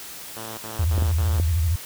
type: tone bursts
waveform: 5% pulse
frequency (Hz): 110.5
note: A2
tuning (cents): +8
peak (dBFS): -23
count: 4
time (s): 0.36-1.396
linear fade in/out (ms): 10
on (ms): 220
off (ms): 52
type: tone with vibrato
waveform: sine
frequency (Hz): 82.41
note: E2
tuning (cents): 0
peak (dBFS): -18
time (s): 0.79-1.76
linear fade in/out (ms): 5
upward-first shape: square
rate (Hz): 13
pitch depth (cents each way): 120
type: clicks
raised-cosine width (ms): 2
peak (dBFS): -15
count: 3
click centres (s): 0.98 / 1.023 / 1.399
effects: white hiss -38 dBFS RMS until 1.85 s